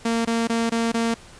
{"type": "tone bursts", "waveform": "sawtooth", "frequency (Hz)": 230, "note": "A#3", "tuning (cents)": -23, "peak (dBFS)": -16, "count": 5, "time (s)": [0.05, 1.142], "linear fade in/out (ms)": 5, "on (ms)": 200, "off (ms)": 23, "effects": ["pink hiss -46 dBFS RMS until 1.39 s", "resampled to 22050 Hz"]}